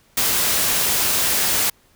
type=noise; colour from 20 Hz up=white; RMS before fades=-19 dBFS; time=0.17-1.7 s; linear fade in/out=5 ms; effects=pink hiss -57 dBFS RMS until 1.95 s